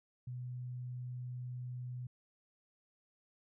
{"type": "tone", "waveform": "sine", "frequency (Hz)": 124.5, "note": "B2", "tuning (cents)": 14, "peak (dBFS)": -40, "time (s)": [0.27, 2.07], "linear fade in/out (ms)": 5, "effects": []}